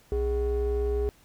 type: ring-modulated tone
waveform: triangle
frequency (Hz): 174.61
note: F3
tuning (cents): 0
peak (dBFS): -19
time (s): 0.12-1.09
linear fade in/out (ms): 0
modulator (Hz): 237
effects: pink hiss -59 dBFS RMS until 1.24 s